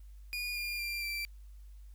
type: tone with pitch steps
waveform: 30% pulse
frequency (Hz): 2441 / 2409 / 2377 / 2346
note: D#7 / D7 / D7 / D7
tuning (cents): -34 / +43 / +20 / -2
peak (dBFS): -32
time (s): 0.33-1.25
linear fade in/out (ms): 0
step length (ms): 230
effects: added 50 Hz sine -48 dBFS peak until 1.94 s + white hiss -72 dBFS RMS until 1.94 s